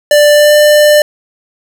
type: tone with pitch glide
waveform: square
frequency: 590 to 596.2 Hz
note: D5 to D5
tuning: +8 to +26 cents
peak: -4 dBFS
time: 0.11-1.02 s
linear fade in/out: 2 ms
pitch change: +18 cents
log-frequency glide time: 0.32-0.55 s
effects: none